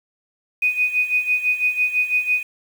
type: tone with tremolo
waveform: sine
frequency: 2489 Hz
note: D#7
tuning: in tune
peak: -14 dBFS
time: 0.62-2.43 s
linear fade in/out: 5 ms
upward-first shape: sine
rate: 6 Hz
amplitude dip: 75%
effects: 7-bit